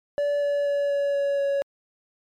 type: tone with pitch steps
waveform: triangle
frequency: 577 / 573.3 / 569.7 / 566.1 / 562.5 / 559 Hz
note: D5 / D5 / C#5 / C#5 / C#5 / C#5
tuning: -31 / -42 / +47 / +36 / +25 / +14 cents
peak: -19 dBFS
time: 0.18-1.62 s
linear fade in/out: 0 ms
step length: 240 ms
effects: MP3 96 kbps